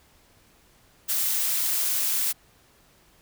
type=noise; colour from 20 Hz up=blue; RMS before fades=-25 dBFS; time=1.08-2.33 s; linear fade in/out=20 ms; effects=pink hiss -59 dBFS RMS until 3.21 s